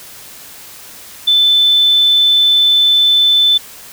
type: tone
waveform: sine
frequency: 3520 Hz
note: A7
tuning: in tune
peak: -7 dBFS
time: 1.27-3.58 s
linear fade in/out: 10 ms
effects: white hiss -35 dBFS RMS until 3.92 s